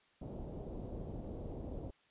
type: low-pass noise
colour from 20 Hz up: pink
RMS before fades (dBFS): -44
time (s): 0.21-1.91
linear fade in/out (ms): 10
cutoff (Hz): 630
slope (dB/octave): 24
effects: white hiss -70 dBFS RMS until 2.1 s + resampled to 8000 Hz